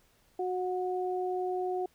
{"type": "tone pair together", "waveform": "sine", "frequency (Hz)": [367.1, 729.8], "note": ["F#4", "F#5"], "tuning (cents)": [-14, -24], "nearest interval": "octave", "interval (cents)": 1190, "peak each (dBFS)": [-31, -34], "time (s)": [0.39, 1.86], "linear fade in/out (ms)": 5, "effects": ["pink hiss -67 dBFS RMS until 1.94 s"]}